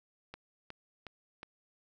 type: click train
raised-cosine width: 0.3 ms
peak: -28 dBFS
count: 4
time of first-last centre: 0.34-1.431 s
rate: 2.75 Hz
effects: none